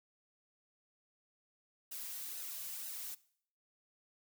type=noise with flanger; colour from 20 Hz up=blue; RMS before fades=-44 dBFS; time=1.91-3.15 s; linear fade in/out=10 ms; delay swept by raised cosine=0.88 to 2.98 ms; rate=2.1 Hz; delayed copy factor=-0.6; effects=noise-tail reverb RT60 0.6 s tail -20 dB re dry